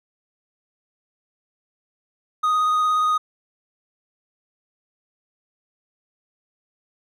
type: tone with vibrato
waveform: triangle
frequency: 1244.5 Hz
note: D#6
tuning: in tune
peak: -15 dBFS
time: 2.43-3.18 s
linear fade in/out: 10 ms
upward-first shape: triangle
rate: 17 Hz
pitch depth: 15 cents each way
effects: none